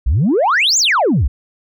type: exponential two-way sweep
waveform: sine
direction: up then down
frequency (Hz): 52 to 7490 to 52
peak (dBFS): -9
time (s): 0.06-1.28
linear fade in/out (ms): 10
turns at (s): 0.78
effects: tanh soft clip ceiling -8 dBFS